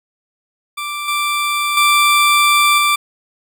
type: tone with level steps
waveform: 20% pulse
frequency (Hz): 1174.7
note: D6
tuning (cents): 0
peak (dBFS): -17 / -11 / -5 / -7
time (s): 0.77-2.96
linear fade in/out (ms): 10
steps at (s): 1.08 / 1.77 / 2.78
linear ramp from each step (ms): 2
effects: none